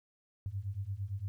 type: beating tone pair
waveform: sine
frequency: 94 / 102.8 Hz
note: F#2 / G#2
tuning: +28 / -17 cents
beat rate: 8.8 Hz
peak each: -39 / -38 dBFS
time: 0.46-1.28 s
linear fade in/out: 0 ms
effects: 12-bit